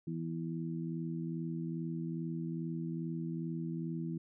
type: harmonic tone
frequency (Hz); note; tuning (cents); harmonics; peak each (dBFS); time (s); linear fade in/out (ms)
82.41; E2; 0; 2 / 3 / 4; -37 / -43 / -42; 0.07-4.18; 5
effects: none